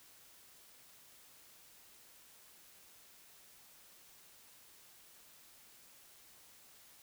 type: silence
effects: white hiss -61 dBFS RMS until 7.02 s